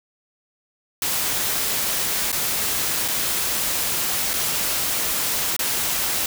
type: noise with dropouts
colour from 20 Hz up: white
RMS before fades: -23 dBFS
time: 1.02-6.26 s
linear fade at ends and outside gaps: 1 ms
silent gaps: 2.317-2.327 / 3.08-3.084 / 4.333-4.338 / 5.565-5.592 s
effects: none